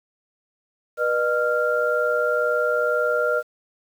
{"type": "tone cluster", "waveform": "sine", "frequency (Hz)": [486, 608, 1389], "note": ["B4", "D#5", "F6"], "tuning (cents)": [-28, -40, -10], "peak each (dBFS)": -23, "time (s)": [0.97, 3.43], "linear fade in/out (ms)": 50, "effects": ["8-bit"]}